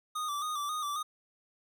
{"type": "tone with vibrato", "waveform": "square", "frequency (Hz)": 1200, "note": "D6", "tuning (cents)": 37, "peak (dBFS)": -33, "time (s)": [0.15, 1.03], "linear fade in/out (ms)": 10, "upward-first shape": "square", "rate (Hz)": 3.7, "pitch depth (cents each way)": 52, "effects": []}